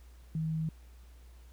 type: tone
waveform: sine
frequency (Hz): 159.1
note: D#3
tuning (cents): +39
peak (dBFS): -30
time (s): 0.35-0.69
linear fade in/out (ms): 2
effects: added 60 Hz sine -51 dBFS peak until 1.52 s + pink hiss -65 dBFS RMS until 1.52 s